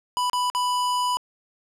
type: tone with dropouts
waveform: square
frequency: 990 Hz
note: B5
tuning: 4 cents sharp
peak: -22 dBFS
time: 0.17-1.17 s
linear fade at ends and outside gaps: 0 ms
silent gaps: 0.298-0.332 / 0.5-0.549 s
effects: low-pass 11000 Hz 12 dB/octave